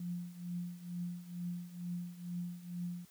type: tone with tremolo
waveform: sine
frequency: 175.6 Hz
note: F3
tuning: 10 cents sharp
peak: -35 dBFS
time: 0-3.05 s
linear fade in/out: 2 ms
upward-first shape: triangle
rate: 2.2 Hz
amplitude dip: 85%
effects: white hiss -64 dBFS RMS until 3.1 s + high-pass 80 Hz 12 dB/octave